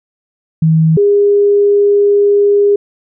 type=tone pair in turn; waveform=sine; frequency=160 / 406.9 Hz; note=D#3 / G#4; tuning=+49 / -35 cents; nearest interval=octave + major third; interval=1616 cents; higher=second; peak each=-6 dBFS; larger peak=neither; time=0.62-0.97 / 0.97-2.76 s; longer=second; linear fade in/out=5 ms; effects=none